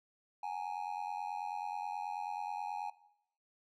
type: tone with amplitude modulation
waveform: triangle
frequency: 830.6 Hz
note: G#5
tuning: in tune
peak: -31 dBFS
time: 0.43-2.9 s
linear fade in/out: 5 ms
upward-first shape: sine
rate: 89.3 Hz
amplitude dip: 90%
effects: noise-tail reverb RT60 0.8 s tail -18 dB re dry